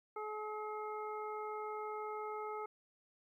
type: harmonic tone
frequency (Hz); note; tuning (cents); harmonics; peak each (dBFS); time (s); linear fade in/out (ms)
426.4; G#4; +46; 1 / 2 / 3 / 5; -43 / -45 / -45 / -55; 0.16-2.66; 5
effects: 13-bit